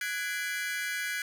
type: chord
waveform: 40% pulse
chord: G# half-diminished seventh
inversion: third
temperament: equal with one note detuned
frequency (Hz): 1480 / 1661.2 / 2026 / 2349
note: F#6 / G#6 / B6 / D7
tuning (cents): 0 / 0 / +44 / 0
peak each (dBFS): -36 / -34 / -37 / -39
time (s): 0.01-1.22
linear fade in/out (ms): 2
effects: none